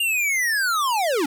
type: linear sweep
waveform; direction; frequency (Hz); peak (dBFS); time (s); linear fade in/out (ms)
square; down; 2834 to 260.9; -20; 0-1.26; 5
effects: none